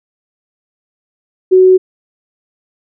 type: tone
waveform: sine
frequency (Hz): 372.4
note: F#4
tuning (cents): +11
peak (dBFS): -3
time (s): 1.51-1.78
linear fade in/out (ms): 20
effects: none